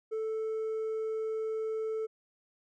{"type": "tone with hard clipping", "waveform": "triangle", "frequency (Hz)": 440, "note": "A4", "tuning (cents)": 0, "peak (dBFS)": -30, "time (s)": [0.11, 2.07], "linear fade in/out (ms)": 20, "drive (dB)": 1, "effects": []}